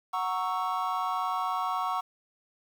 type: chord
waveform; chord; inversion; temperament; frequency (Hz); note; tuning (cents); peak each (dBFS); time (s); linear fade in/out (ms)
triangle; F# dominant seventh; none; equal; 740 / 932.3 / 1108.7 / 1318.5; F#5 / A#5 / C#6 / E6; 0 / 0 / 0 / 0; -31 / -33 / -29 / -34; 0.13-2.01; 10
effects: 9-bit